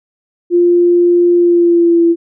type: tone with pitch glide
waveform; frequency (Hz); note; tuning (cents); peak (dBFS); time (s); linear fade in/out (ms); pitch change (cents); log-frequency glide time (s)
sine; 349.2 to 337.3; F4 to E4; 0 to +40; -6; 0.5-2.16; 50; -60; 1.35-2.05
effects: none